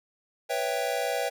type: chord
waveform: square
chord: C# half-diminished seventh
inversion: third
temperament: equal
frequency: 493.9 / 554.4 / 659.3 / 784 Hz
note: B4 / C#5 / E5 / G5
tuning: 0 / 0 / 0 / 0 cents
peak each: -33 dBFS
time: 0.49-1.3 s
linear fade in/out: 20 ms
effects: none